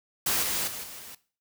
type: noise with level steps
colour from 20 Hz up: white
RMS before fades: -26 / -29 / -37 / -42 / -44 dBFS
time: 0.26-1.15 s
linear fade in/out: 5 ms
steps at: 0.42 / 0.67 / 0.83 / 0.99 s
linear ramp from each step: 10 ms
effects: noise-tail reverb RT60 0.4 s tail -18 dB re dry